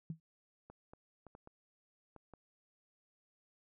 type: tone with exponential decay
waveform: sine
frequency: 161 Hz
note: E3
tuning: 41 cents flat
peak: -35 dBFS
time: 0.1-0.2 s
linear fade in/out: 2 ms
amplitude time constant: 20 ms
type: clicks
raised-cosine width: 1 ms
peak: -39 dBFS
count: 7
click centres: 0.7 / 0.935 / 1.267 / 1.351 / 1.474 / 2.163 / 2.337 s
effects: none